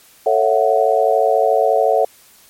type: chord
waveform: sine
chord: F# minor seventh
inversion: first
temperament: just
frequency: 444 / 555 / 666 / 740 Hz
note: A4 / C#5 / E5 / F#5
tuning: +16 / +2 / +18 / 0 cents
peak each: -17 dBFS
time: 0.26-2.05 s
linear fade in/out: 5 ms
effects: white hiss -48 dBFS RMS until 2.49 s + MP3 64 kbps